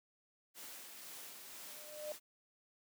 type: noise with tremolo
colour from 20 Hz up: white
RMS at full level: -50 dBFS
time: 0.54-2.2 s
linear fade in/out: 50 ms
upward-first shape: sine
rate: 2 Hz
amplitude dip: 30%
type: tone with exponential growth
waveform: sine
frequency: 603 Hz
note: D5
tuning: 46 cents sharp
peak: -38 dBFS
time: 1.52-2.12 s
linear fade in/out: 1 ms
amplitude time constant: 130 ms
effects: high-pass 200 Hz 12 dB/octave